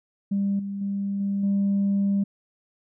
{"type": "tone with level steps", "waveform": "sine", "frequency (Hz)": 198.9, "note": "G3", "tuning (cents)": 25, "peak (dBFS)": [-20, -28, -24, -22, -18], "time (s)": [0.31, 2.24], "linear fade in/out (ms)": 10, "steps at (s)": [0.59, 0.81, 1.2, 1.43], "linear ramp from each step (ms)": 5, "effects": ["tanh soft clip ceiling -17 dBFS"]}